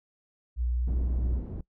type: tone with pitch glide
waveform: sine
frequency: 60.3 to 61.21 Hz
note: B1 to B1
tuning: -41 to -15 cents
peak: -25 dBFS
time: 0.56-1.42 s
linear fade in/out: 50 ms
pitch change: +26 cents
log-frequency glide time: 0.68-0.89 s
type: low-pass noise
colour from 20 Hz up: pink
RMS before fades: -37 dBFS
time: 0.87-1.61 s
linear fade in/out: 5 ms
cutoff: 280 Hz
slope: 12 dB/octave
effects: noise-tail reverb RT60 0.1 s tail -21 dB re dry